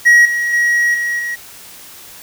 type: tone with level steps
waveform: triangle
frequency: 1904 Hz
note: A#6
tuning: 36 cents sharp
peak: -3 / -13 / -9 / -14 / -17 dBFS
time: 0.05-1.36 s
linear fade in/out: 20 ms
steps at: 0.25 / 0.53 / 0.94 / 1.19 s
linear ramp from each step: 5 ms
effects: white hiss -37 dBFS RMS until 2.22 s